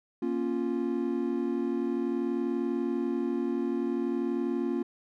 triangle chord, Bb minor, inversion none, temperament equal with one note detuned, 236.7 / 277.2 / 349.2 Hz, Bb3 / Db4 / F4, +27 / 0 / 0 cents, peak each -30 / -30 / -29 dBFS, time 0.22-4.83 s, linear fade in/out 5 ms, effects none

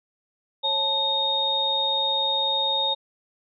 sine tone cluster, 547 / 878 / 3708 Hz, C#5 / A5 / A#7, -23 / -4 / -10 cents, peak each -31 / -28 / -22 dBFS, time 0.63-2.95 s, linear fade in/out 20 ms, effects none

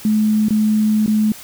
sine tone with dropouts, 214.5 Hz, A3, 44 cents flat, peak -12 dBFS, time 0.05-1.32 s, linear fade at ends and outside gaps 2 ms, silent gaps 0.485-0.506 / 1.062-1.078 s, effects white hiss -37 dBFS RMS until 1.43 s

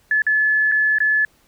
sine tone with dropouts, 1723 Hz, A6, 37 cents flat, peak -14 dBFS, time 0.11-1.25 s, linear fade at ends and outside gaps 2 ms, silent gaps 0.22-0.266 / 0.716-0.72 / 0.985-1.003 s, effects pink hiss -58 dBFS RMS until 1.47 s

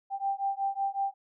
sine beating tone pair, 785 / 790.4 Hz, G5 / G5, +2 / +14 cents, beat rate 5.4 Hz, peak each -31 dBFS, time 0.1-1.14 s, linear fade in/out 50 ms, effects none

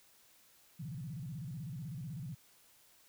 sine tone with vibrato, 144.9 Hz, D3, 23 cents flat, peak -40 dBFS, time 0.79-2.35 s, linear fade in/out 10 ms, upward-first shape square, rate 16 Hz, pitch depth 250 cents each way, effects white hiss -65 dBFS RMS until 3.08 s

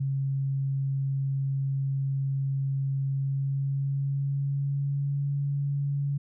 sine tone with pitch glide, 136.5 to 141.23 Hz, C#3 to C#3, -26 to +33 cents, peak -25 dBFS, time 0-6.18 s, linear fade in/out 10 ms, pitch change +59 cents, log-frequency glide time 3.1-5.3 s, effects none

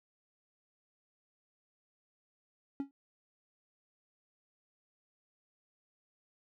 triangle tone with exponential decay, 277.2 Hz, C#4, in tune, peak -28 dBFS, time 2.8-2.91 s, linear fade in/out 1 ms, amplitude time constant 23 ms, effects none

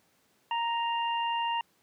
harmonic tone, 932.3 Hz, A#5, in tune, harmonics 1 / 2 / 3, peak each -28 / -41 / -35 dBFS, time 0.51-1.61 s, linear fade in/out 2 ms, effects pink hiss -68 dBFS RMS until 1.82 s + high-pass 150 Hz 12 dB/octave

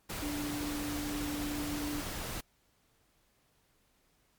sine tone in noise, 293.7 Hz, D4, in tune, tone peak -35 dBFS, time 0.22-2.01 s, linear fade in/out 10 ms, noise pink, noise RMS -39 dBFS, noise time 0.09-2.41 s, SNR +1 dB, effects pink hiss -71 dBFS RMS until 4.38 s + MP3 96 kbps

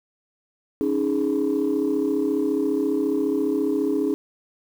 sine chord, C# suspended second, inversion none, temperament just, 277.2 / 311.8 / 415.8 Hz, C#4 / D#4 / G#4, 0 / +4 / +2 cents, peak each -23 dBFS, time 0.81-4.14 s, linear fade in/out 0 ms, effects tanh soft clip ceiling -14 dBFS + 8-bit

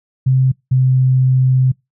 sine tone pair in turn, 130.81 / 129.61 Hz, C3 / C3, 0 / -16 cents, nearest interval unison, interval 16 cents, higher first, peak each -9 dBFS, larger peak neither, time 0.26-0.52 / 0.71-1.72 s, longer second, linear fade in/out 10 ms, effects noise-tail reverb RT60 0.2 s tail -25 dB re dry

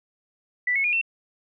sine tone with pitch steps, 1975.5 / 2192 / 2432 / 2699 Hz, B6 / C#7 / D#7 / E7, 0 / -20 / -40 / +40 cents, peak -20 dBFS, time 0.67-1.014 s, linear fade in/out 5 ms, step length 86 ms, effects none

